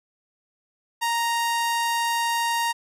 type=tone; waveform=sawtooth; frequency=932.3 Hz; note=A#5; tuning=in tune; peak=-18 dBFS; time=1.01-2.73 s; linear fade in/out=20 ms; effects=resampled to 32000 Hz